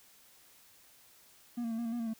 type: tone with pitch steps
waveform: triangle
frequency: 239.4 / 229.8 / 224.9 / 235.8 / 227.5 / 239.3 / 228.8 / 222.3 Hz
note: A#3 / A#3 / A3 / A#3 / A#3 / A#3 / A#3 / A3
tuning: +46 / -25 / +38 / +20 / -42 / +46 / -32 / +18 cents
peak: -31 dBFS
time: 1.57-2.138 s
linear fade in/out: 10 ms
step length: 71 ms
effects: white hiss -61 dBFS RMS until 2.19 s